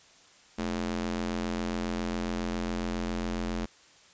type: ring-modulated tone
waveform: sawtooth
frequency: 87.31 Hz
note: F2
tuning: in tune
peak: -23 dBFS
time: 0.58-3.66 s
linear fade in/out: 10 ms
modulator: 131 Hz
effects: white hiss -57 dBFS RMS until 4.13 s + resampled to 16000 Hz